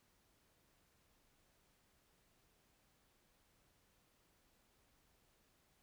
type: silence
effects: pink hiss -75 dBFS RMS until 5.82 s